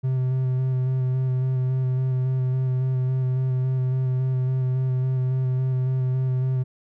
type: tone with vibrato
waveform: triangle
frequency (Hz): 129.3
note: C3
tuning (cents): -20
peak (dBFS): -18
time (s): 0.03-6.64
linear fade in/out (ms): 20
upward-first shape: square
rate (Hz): 3.6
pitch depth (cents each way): 15
effects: none